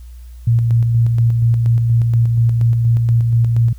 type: tone with tremolo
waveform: sine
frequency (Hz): 116.54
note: A#2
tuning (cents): 0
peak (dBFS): -9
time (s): 0.47-3.73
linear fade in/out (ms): 5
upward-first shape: square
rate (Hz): 4.2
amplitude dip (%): 30
effects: added 60 Hz sine -32 dBFS peak until 3.78 s + white hiss -54 dBFS RMS until 3.78 s